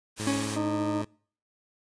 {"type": "noise", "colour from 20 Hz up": "white", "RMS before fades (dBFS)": -35, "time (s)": [0.16, 0.59], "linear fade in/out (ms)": 50}
{"type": "tone", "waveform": "15% pulse", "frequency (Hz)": 106.7, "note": "G#2", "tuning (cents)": 47, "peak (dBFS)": -26, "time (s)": [0.19, 1.05], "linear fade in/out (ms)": 10}
{"type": "tone with exponential decay", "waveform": "40% pulse", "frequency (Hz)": 277.2, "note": "C#4", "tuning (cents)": 0, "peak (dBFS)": -22, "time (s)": [0.27, 0.96], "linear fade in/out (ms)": 2, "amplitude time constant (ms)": 150}
{"type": "harmonic tone", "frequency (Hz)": 306.3, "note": "D#4", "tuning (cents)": -27, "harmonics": [1, 2, 3, 4], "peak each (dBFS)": [-28, -34, -38, -40], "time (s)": [0.56, 1.02], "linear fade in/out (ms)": 5}
{"effects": ["noise-tail reverb RT60 0.5 s tail -25 dB re dry", "resampled to 22050 Hz"]}